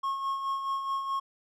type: tone with tremolo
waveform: triangle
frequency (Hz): 1088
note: C#6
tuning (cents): -33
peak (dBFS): -25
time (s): 0.03-1.2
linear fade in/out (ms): 10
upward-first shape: sine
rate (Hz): 4.7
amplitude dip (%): 50
effects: none